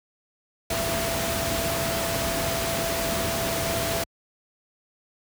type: tone in noise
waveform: sine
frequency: 668 Hz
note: E5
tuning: 23 cents sharp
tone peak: -29 dBFS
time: 0.7-4.04 s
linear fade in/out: 5 ms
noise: pink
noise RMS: -27 dBFS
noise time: 0.7-4.04 s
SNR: -5 dB
effects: high-pass 60 Hz 12 dB/octave